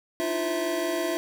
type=tone cluster; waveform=square; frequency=303.1 / 321.9 / 347.7 / 518 / 654 Hz; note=D#4 / E4 / F4 / C5 / E5; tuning=-45 / -41 / -8 / -17 / -14 cents; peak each=-36 / -38 / -30 / -39 / -30 dBFS; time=0.2-1.17 s; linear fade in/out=0 ms; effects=10-bit